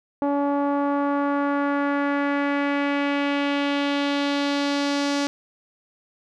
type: tone with low-pass filter sweep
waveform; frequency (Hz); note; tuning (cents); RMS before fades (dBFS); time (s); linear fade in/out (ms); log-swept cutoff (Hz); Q
sawtooth; 284.2; C#4; +43; -23; 0.22-5.27; 0; 830 to 5700; 1.8
effects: none